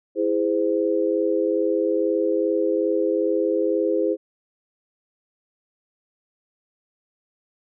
sine chord, E augmented, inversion none, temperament just, 329.6 / 412 / 515 Hz, E4 / G#4 / B#4, 0 / -14 / -28 cents, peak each -23 dBFS, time 0.15-4.17 s, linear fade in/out 50 ms, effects none

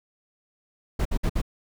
brown noise bursts, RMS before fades -23 dBFS, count 4, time 0.99-1.417 s, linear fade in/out 10 ms, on 64 ms, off 57 ms, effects none

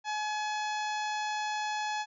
harmonic tone, 848 Hz, G#5, 36 cents sharp, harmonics 1 / 2 / 3 / 4 / 5 / 6 / 7 / 8, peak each -32 / -38 / -42 / -44 / -46 / -48 / -49 / -50 dBFS, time 0.04-2.06 s, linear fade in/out 50 ms, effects none

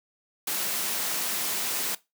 white high-pass noise, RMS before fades -29 dBFS, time 0.47-1.95 s, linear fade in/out 5 ms, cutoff 160 Hz, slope 24 dB/octave, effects noise-tail reverb RT60 0.2 s tail -18 dB re dry

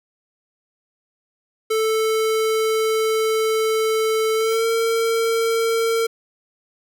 square tone with pitch glide, 440 to 455.5 Hz, A4 to A#4, 0 to -40 cents, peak -18 dBFS, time 1.7-6.07 s, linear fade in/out 10 ms, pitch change +60 cents, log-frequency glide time 4.35-4.66 s, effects none

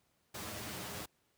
pink noise with comb filter, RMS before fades -43 dBFS, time 0.34-1.06 s, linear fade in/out 10 ms, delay 9.7 ms, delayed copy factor +0.6, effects pink hiss -75 dBFS RMS until 1.37 s + high-pass 80 Hz 12 dB/octave

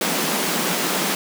pink high-pass noise, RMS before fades -22 dBFS, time 0.01-1.15 s, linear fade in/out 2 ms, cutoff 160 Hz, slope 96 dB/octave, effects none

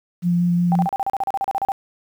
sine tone with vibrato, 174.61 Hz, F3, in tune, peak -15 dBFS, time 0.22-0.88 s, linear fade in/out 50 ms, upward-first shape square, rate 5.5 Hz, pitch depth 9 cents each way
sine tone bursts, 784 Hz, G5, in tune, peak -18 dBFS, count 15, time 0.72-1.719 s, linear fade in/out 0 ms, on 33 ms, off 36 ms
effects 8-bit

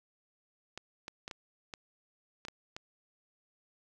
clicks, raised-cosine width 0.2 ms, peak -24 dBFS, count 8, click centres 0.776 / 1.081 / 1.279 / 1.312 / 1.738 / 2.451 / 2.484 / 2.765 s, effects none

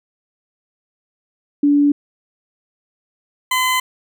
sine / 20% pulse tone pair in turn, 288.4 / 1020.6 Hz, D4 / C6, -31 / -43 cents, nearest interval octave + minor seventh, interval 2188 cents, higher second, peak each -10 dBFS, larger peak neither, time 1.63-1.92 / 3.51-3.8 s, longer neither, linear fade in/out 5 ms, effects none

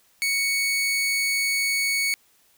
sawtooth tone, 2224 Hz, C#7, 5 cents sharp, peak -18 dBFS, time 0.22-2.14 s, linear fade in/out 0 ms, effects white hiss -61 dBFS RMS until 2.57 s

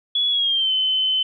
sine tone with pitch glide, 3386 to 3052 Hz, G#7 to G7, +33 to -47 cents, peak -17 dBFS, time 0.15-1.23 s, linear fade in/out 5 ms, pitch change -180 cents, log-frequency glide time 0.3-0.72 s, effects none

